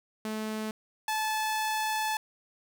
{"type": "tone pair in turn", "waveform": "sawtooth", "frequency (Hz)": [216.9, 867.6], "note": ["A3", "A5"], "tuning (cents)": [-25, -25], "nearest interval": "2 octaves", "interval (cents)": 2400, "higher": "second", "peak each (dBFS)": [-28, -24], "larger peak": "second", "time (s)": [[0.25, 0.71], [1.08, 2.17]], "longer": "second", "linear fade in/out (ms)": 2, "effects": []}